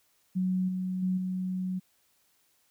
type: tone with level steps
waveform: sine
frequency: 185 Hz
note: F#3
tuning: in tune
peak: -25 / -29 / -25 / -29 dBFS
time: 0.35-1.8 s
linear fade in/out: 20 ms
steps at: 0.68 / 1.02 / 1.17 s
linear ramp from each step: 10 ms
effects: white hiss -69 dBFS RMS until 2.7 s